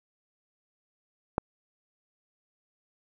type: click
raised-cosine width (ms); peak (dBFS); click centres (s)
1; -10; 1.381
effects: none